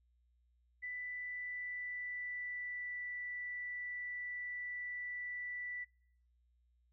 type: tone with pitch glide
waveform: sine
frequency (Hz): 1986 to 1968.9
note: B6 to B6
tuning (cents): +9 to -6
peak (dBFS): -40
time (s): 0.82-5.85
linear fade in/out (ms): 20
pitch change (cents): -15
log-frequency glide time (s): 0.94-3.05
effects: noise-tail reverb RT60 0.6 s tail -24 dB re dry + added 60 Hz sine -70 dBFS peak until 6.92 s